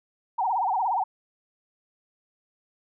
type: tone with vibrato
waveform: sine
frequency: 842 Hz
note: G#5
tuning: 24 cents sharp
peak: -22 dBFS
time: 0.38-1.04 s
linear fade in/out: 10 ms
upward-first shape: sine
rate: 17 Hz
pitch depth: 230 cents each way
effects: none